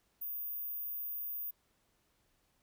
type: tone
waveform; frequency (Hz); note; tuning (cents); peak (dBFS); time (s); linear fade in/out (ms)
sine; 14917; A#9; 0; -37; 0.21-1.51; 10
effects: pink hiss -75 dBFS RMS until 2.62 s